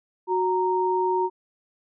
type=tone pair together; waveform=sine; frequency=368.7 / 929 Hz; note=F#4 / A#5; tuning=-6 / -6 cents; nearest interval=octave + major third; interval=1600 cents; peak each=-23 dBFS; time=0.27-1.3 s; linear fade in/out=50 ms; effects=none